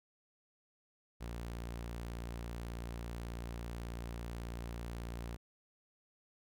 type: tone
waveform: sawtooth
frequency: 58.27 Hz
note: A#1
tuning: in tune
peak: -37 dBFS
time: 1.2-5.37 s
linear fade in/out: 20 ms
effects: none